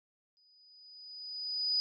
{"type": "tone with exponential growth", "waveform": "sine", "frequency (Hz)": 4964, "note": "D#8", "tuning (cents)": -5, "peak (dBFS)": -26, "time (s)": [0.37, 1.8], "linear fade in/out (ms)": 0, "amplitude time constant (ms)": 310, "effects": []}